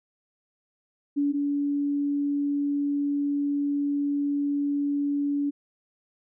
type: tone pair in turn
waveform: sine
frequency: 286 / 286 Hz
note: D4 / D4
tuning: -46 / -46 cents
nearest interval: unison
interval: 0 cents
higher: neither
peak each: -21 / -23 dBFS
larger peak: first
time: 1.16-1.33 / 1.33-5.51 s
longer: second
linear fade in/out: 20 ms
effects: none